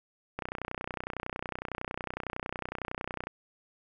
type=click train; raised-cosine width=0.5 ms; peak=-19 dBFS; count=90; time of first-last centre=0.39-3.27 s; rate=30.9 Hz; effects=none